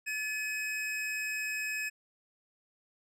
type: tone pair together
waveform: square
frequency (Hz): 1730 / 2533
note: A6 / D#7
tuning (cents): -30 / +30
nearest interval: perfect fifth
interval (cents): 660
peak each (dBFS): -38 / -35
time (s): 0.06-1.9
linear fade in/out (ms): 20
effects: low-pass 12000 Hz 12 dB/octave